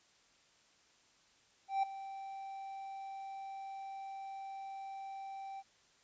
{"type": "tone with ADSR envelope", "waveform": "triangle", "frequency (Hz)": 780, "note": "G5", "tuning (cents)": -9, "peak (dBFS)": -26, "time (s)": [1.68, 5.63], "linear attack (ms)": 150, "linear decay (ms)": 7, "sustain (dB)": -15, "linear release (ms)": 42, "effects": ["white hiss -68 dBFS RMS until 6.03 s", "resampled to 16000 Hz"]}